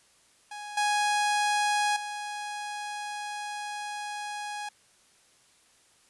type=tone with level steps; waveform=sawtooth; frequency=830.6 Hz; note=G#5; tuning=in tune; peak=-34 / -20 / -30 dBFS; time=0.51-4.69 s; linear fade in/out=5 ms; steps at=0.77 / 1.96 s; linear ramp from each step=5 ms; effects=white hiss -62 dBFS RMS until 6.09 s + resampled to 24000 Hz